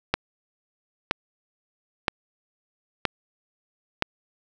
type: click train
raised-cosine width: 0.3 ms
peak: -4 dBFS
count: 5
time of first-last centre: 0.14-4.023 s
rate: 1.03 Hz
effects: none